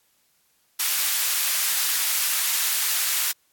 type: high-pass noise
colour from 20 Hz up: white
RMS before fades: -23 dBFS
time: 0.79-3.32 s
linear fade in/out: 10 ms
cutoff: 1300 Hz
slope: 12 dB/octave
effects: white hiss -65 dBFS RMS until 3.52 s + AAC 64 kbps